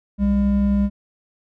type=tone pair together; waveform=triangle; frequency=63.26 / 201.7 Hz; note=B1 / G3; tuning=+42 / +50 cents; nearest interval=octave + minor sixth; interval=2008 cents; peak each=-20 / -14 dBFS; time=0.18-0.9 s; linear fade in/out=50 ms; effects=none